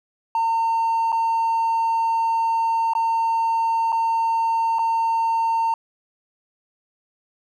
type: tone with dropouts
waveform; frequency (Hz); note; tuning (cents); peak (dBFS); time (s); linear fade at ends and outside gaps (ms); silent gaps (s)
triangle; 910; A#5; -42; -15; 0.35-5.74; 2; 1.12-1.126 / 2.935-2.951 / 3.921-3.926 / 4.786-4.791
effects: tanh soft clip ceiling -13 dBFS

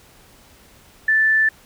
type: tone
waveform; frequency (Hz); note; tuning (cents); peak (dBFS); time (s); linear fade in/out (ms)
sine; 1760; A6; 0; -13; 1.08-1.49; 5
effects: pink hiss -50 dBFS RMS until 1.65 s

